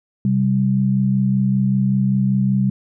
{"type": "tone pair together", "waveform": "sine", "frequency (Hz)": [130.81, 195.99], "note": ["C3", "G3"], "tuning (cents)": [0, 0], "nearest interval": "perfect fifth", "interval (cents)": 700, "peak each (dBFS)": [-18, -16], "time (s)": [0.25, 2.7], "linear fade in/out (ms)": 2, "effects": []}